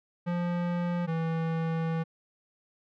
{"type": "tone pair in turn", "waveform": "square", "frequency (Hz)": [174.61, 163.33], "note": ["F3", "E3"], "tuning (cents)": [0, -16], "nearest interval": "minor second", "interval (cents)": 116, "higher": "first", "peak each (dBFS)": -28, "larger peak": "neither", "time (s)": [[0.26, 1.07], [1.07, 2.04]], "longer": "second", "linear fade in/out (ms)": 20, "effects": ["low-pass 2000 Hz 12 dB/octave"]}